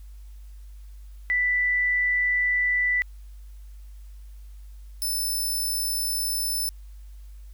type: tone pair in turn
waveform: sine / 5% pulse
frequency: 1979 / 5283 Hz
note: B6 / E8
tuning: +3 / +3 cents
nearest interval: octave + perfect fourth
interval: 1700 cents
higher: second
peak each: -20 / -19 dBFS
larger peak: second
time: 1.3-3.02 / 5.02-6.69 s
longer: first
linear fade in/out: 0 ms
effects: added 50 Hz sine -40 dBFS peak until 7.53 s + white hiss -63 dBFS RMS until 7.53 s